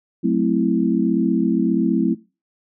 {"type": "chord", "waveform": "sine", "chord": "F# half-diminished seventh", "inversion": "none", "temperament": "equal", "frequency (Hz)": [185, 220, 261.6, 329.6], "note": ["F#3", "A3", "C4", "E4"], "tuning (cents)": [0, 0, 0, 0], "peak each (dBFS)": -21, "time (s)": [0.23, 2.15], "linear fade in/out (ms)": 20, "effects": ["noise-tail reverb RT60 0.3 s tail -21 dB re dry"]}